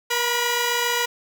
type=tone pair together; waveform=10% pulse; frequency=477.3 / 982 Hz; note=A#4 / B5; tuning=+41 / -10 cents; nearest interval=octave; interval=1249 cents; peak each=-14 / -16 dBFS; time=0.1-1.06 s; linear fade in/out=10 ms; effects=none